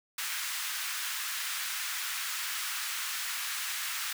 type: high-pass noise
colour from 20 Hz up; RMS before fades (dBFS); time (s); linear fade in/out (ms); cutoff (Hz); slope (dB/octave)
pink; -35; 0.18-4.13; 5; 1300; 24
effects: none